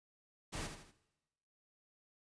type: noise with echo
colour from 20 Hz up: pink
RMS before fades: -42 dBFS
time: 0.52-0.68 s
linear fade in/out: 20 ms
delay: 80 ms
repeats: 3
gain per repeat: -7 dB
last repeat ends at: 0.92 s
effects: noise-tail reverb RT60 1.0 s tail -18 dB re dry + resampled to 22050 Hz